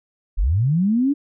sine linear sweep, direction up, 32.7 to 293.7 Hz, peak -15 dBFS, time 0.37-1.14 s, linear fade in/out 20 ms, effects none

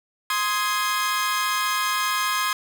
sawtooth chord, Ab major, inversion first, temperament equal with one note detuned, 1046.5 / 1254.6 / 1661.2 Hz, C6 / Eb6 / Ab6, 0 / +14 / 0 cents, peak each -21 / -23 / -24 dBFS, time 0.3-2.53 s, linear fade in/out 2 ms, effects none

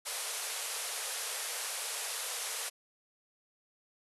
white band-pass noise, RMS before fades -38 dBFS, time 0.05-2.7 s, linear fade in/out 20 ms, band 420 to 12000 Hz, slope 96 dB/octave, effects none

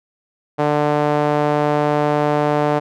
sawtooth tone with band-pass filter, 148.3 Hz, D3, 17 cents sharp, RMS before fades -17 dBFS, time 0.58-2.8 s, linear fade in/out 20 ms, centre 670 Hz, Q 1.3, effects none

